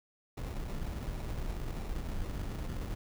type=noise with sample-and-hold; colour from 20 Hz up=brown; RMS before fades=-37 dBFS; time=0.37-2.95 s; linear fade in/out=5 ms; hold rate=1575 Hz; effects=none